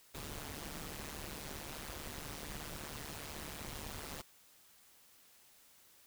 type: noise with amplitude modulation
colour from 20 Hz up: pink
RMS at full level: -42 dBFS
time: 0.14-4.22 s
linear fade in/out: 10 ms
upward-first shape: sine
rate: 148 Hz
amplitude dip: 85%
effects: white hiss -64 dBFS RMS until 6.06 s